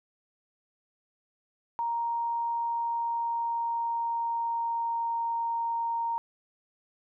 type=tone with pitch glide; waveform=sine; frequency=934 to 927.5 Hz; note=A#5 to A#5; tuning=+3 to -9 cents; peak=-27 dBFS; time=1.79-6.18 s; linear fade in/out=0 ms; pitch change=-12 cents; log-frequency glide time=2.46-5.2 s; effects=none